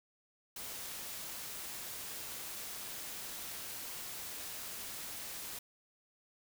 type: noise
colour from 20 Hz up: white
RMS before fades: -44 dBFS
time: 0.56-5.59 s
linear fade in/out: 5 ms
effects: none